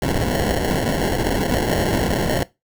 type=noise with sample-and-hold; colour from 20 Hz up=violet; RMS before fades=-20 dBFS; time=0.02-2.43 s; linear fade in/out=2 ms; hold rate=1225 Hz; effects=noise-tail reverb RT60 0.2 s tail -19 dB re dry